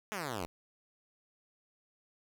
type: exponential sweep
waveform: 5% pulse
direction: down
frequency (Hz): 221.9 to 78.4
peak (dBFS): -25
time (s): 0.12-0.46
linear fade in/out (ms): 0
effects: none